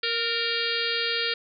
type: harmonic tone with a mistuned harmonic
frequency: 466.2 Hz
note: A#4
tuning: in tune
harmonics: 1 / 3 / 4 / 5 / 6 / 7 / 8 / 9 / 10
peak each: -33 / -33 / -33 / -33 / -33 / -33 / -33 / -33 / -33 dBFS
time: 0.03-1.34 s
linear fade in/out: 5 ms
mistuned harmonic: 4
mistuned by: -38 cents
effects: none